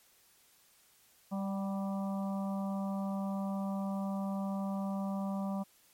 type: harmonic tone with a mistuned harmonic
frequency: 196.2 Hz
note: G3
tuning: 2 cents sharp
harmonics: 1 / 3 / 4 / 5 / 6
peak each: -33 / -43 / -45 / -47 / -49 dBFS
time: 1.31-5.64 s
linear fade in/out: 20 ms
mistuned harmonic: 4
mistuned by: -34 cents
effects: white hiss -65 dBFS RMS until 5.93 s + MP3 64 kbps